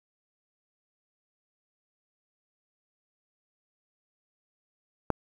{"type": "click", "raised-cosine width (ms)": 1, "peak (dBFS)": -10, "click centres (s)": 5.103, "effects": ["8-bit"]}